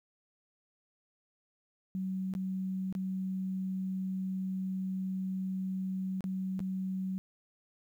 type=tone with dropouts; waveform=sine; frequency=188.6 Hz; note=F#3; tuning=33 cents sharp; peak=-32 dBFS; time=1.95-7.18 s; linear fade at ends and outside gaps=0 ms; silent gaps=2.338-2.351 / 2.926-2.951 / 6.207-6.241 / 6.593-6.603 s; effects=11-bit